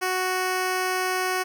10% pulse tone, 370 Hz, F#4, in tune, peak -15 dBFS, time 0.01-1.44 s, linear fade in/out 20 ms, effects none

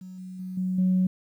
sine tone with level steps, 185 Hz, F#3, in tune, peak -38 / -36 / -32 / -24 / -18 dBFS, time 0.01-1.07 s, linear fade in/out 5 ms, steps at 0.18 / 0.39 / 0.57 / 0.78 s, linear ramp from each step 5 ms, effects tanh soft clip ceiling -15 dBFS + 10-bit

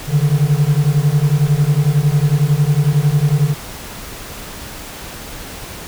triangle beating tone pair, 141 / 152 Hz, C#3 / D#3, +30 / -40 cents, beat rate 11 Hz, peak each -12 dBFS, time 0.07-3.55 s, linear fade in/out 50 ms, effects pink hiss -31 dBFS RMS until 5.87 s

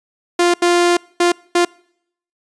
sawtooth tone bursts at uneven times, 349.2 Hz, F4, in tune, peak -7 dBFS, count 4, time 0.39-0.54 / 0.62-0.97 / 1.2-1.32 / 1.55-1.65 s, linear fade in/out 5 ms, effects noise-tail reverb RT60 0.7 s tail -26 dB re dry + resampled to 22050 Hz

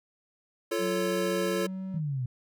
square chord, F augmented, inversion none, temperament equal with one note detuned, 344.8 / 440 / 554.4 Hz, F4 / A4 / C#5, -22 / 0 / 0 cents, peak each -32 / -32 / -33 dBFS, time 0.71-1.67 s, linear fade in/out 10 ms
triangle tone with pitch glide, 185 to 189.54 Hz, F#3 to F#3, 0 to +42 cents, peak -31 dBFS, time 0.78-2.01 s, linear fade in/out 50 ms, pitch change +42 cents, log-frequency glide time 1.39-1.83 s
sine linear sweep, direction down, 164.81 to 120.6 Hz, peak -28 dBFS, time 1.94-2.26 s, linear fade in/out 5 ms
effects none

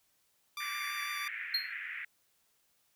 15% pulse tone with vibrato, 1174 Hz, D6, 1 cent flat, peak -31 dBFS, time 0.57-1.28 s, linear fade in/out 2 ms, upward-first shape triangle, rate 6 Hz, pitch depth 17 cents each way
pink band-pass noise, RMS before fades -41 dBFS, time 0.6-2.05 s, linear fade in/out 5 ms, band 1700 to 2300 Hz, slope 48 dB/octave
triangle tone with exponential decay, 4225 Hz, C8, 16 cents sharp, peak -24 dBFS, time 1.54-1.73 s, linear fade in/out 5 ms, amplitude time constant 41 ms
effects white hiss -73 dBFS RMS until 2.95 s

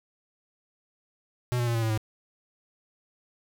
square tone with pitch steps, 123.47 / 120.37 / 117.35 / 114.41 / 111.53 / 108.74 Hz, B2 / B2 / A#2 / A#2 / A2 / A2, 0 / -44 / +12 / -32 / +24 / -20 cents, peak -25 dBFS, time 1.52-1.976 s, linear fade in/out 0 ms, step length 76 ms, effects none

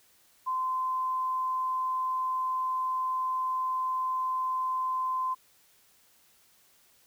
sine tone, 1032 Hz, C6, 24 cents flat, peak -27 dBFS, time 0.46-5.35 s, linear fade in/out 20 ms, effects white hiss -63 dBFS RMS until 7.06 s

